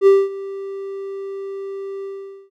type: tone with ADSR envelope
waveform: triangle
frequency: 392 Hz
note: G4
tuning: in tune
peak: -4 dBFS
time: 0.01-2.5 s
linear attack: 57 ms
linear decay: 220 ms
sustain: -20 dB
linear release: 460 ms
effects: none